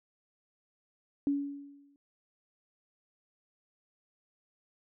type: tone with exponential decay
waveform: sine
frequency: 282.8 Hz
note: C#4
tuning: 35 cents sharp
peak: -24 dBFS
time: 1.27-1.96 s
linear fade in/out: 1 ms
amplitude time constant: 150 ms
effects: none